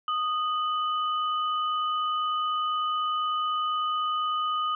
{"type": "tone pair together", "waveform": "sine", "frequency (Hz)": [1238, 2988], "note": ["D#6", "F#7"], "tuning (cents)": [-9, 16], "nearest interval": "octave + minor third", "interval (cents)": 1525, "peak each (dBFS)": [-25, -35], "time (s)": [0.08, 4.75], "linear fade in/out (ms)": 2, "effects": []}